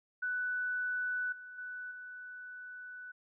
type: tone with level steps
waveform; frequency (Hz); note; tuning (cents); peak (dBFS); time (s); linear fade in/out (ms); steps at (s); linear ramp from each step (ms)
sine; 1489; F#6; +11; -32 / -46 / -40 / -44; 0.22-3.12; 10; 1.32 / 1.58 / 1.91; 5
effects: none